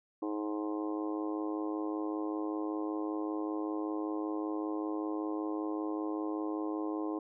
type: harmonic tone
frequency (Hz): 105.2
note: G#2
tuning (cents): +23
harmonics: 3 / 4 / 5 / 6 / 7 / 8 / 9 / 10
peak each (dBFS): -34 / -41 / -44 / -51 / -47 / -49 / -51 / -46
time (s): 0.22-7.19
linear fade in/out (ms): 5
effects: none